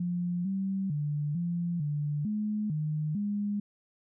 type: tone with pitch steps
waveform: sine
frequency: 176 / 193.2 / 147.5 / 172.3 / 147.3 / 211.6 / 152.8 / 205 Hz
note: F3 / G3 / D3 / F3 / D3 / G#3 / D#3 / G#3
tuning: +14 / -25 / +8 / -23 / +6 / +33 / -31 / -22 cents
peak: -28 dBFS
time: 0-3.6 s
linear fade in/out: 5 ms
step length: 450 ms
effects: none